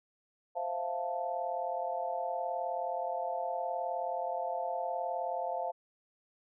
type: chord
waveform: sine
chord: F major seventh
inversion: second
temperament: equal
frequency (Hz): 523.3 / 659.3 / 698.5 / 880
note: C5 / E5 / F5 / A5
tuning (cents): 0 / 0 / 0 / 0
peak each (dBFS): -39 / -40 / -35 / -39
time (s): 0.55-5.72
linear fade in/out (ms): 20
effects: none